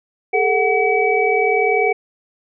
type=tone cluster; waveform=sine; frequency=410.1 / 450.3 / 742 / 2283 Hz; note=G#4 / A4 / F#5 / D7; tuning=-22 / +40 / +5 / -50 cents; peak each=-19 dBFS; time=0.33-1.93 s; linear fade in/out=10 ms; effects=none